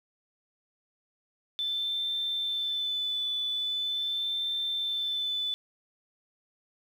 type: tone with vibrato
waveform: sine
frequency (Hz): 3521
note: A7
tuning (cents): 0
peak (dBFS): -28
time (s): 1.59-5.54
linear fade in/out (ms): 0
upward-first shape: sine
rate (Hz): 0.42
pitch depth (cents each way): 20
effects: 9-bit